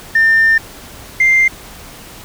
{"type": "tone pair in turn", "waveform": "sine", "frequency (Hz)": [1800, 2095], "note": ["A6", "C7"], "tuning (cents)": [39, 2], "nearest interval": "minor third", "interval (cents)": 263, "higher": "second", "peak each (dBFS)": -6, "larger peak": "neither", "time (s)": [[0.15, 0.58], [1.2, 1.48]], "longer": "first", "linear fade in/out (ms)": 5, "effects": ["tanh soft clip ceiling -4 dBFS", "pink hiss -35 dBFS RMS until 2.24 s"]}